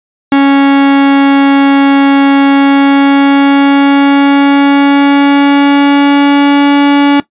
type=tone with pitch glide; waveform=45% pulse; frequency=277.2 to 284.7 Hz; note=C#4 to C#4; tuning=0 to +46 cents; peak=-3 dBFS; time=0.32-7.2 s; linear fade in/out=2 ms; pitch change=+46 cents; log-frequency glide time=2.45-6.76 s; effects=noise-tail reverb RT60 0.1 s tail -17 dB re dry + resampled to 8000 Hz